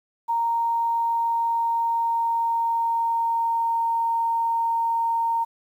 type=tone with pitch glide; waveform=sine; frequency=928 to 921.1 Hz; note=A#5 to A#5; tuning=-8 to -21 cents; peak=-20 dBFS; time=0.28-5.45 s; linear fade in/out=20 ms; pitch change=-13 cents; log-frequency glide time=0.46-3.85 s; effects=9-bit